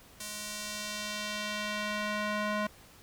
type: tone with band-pass filter sweep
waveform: square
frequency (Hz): 210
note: G#3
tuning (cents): +19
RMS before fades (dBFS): -35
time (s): 0.2-2.67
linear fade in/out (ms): 5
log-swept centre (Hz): 9300 to 1200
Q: 0.73
effects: pink hiss -56 dBFS RMS until 3.02 s